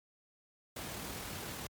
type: noise with amplitude modulation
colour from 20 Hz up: pink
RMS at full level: -41 dBFS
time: 0.76-1.67 s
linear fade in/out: 5 ms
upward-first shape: sine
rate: 38.8 Hz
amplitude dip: 25%
effects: high-pass 60 Hz 12 dB/octave + MP3 96 kbps